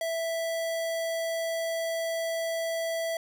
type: tone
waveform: square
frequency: 659.3 Hz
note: E5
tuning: in tune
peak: -29 dBFS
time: 0.01-3.17 s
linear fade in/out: 2 ms
effects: none